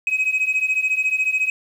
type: beating tone pair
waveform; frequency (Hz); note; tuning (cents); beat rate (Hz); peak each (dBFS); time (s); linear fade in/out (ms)
sine; 2527 / 2541; D#7 / D#7; +26 / +36; 14; -20 / -18; 0.07-1.5; 2
effects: tanh soft clip ceiling -14 dBFS + 8-bit